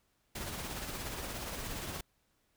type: noise with tremolo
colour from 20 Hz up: pink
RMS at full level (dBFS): -39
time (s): 0.35-2.01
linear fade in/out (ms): 5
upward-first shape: sine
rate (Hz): 17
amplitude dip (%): 35
effects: pink hiss -75 dBFS RMS until 2.56 s